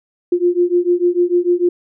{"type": "beating tone pair", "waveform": "sine", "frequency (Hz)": [349.2, 355.9], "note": ["F4", "F4"], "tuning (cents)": [0, 33], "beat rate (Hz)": 6.7, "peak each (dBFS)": -15, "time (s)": [0.32, 1.69], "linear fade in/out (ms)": 5, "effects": []}